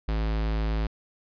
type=tone; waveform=square; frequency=54 Hz; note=A1; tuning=32 cents flat; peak=-25 dBFS; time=0.08-0.87 s; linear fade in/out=5 ms; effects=resampled to 11025 Hz